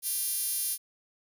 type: tone with high-pass filter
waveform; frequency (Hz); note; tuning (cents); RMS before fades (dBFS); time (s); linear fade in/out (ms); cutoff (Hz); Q
5% pulse; 397.3; G4; +23; -31; 0.02-0.78; 50; 9100; 2.2
effects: none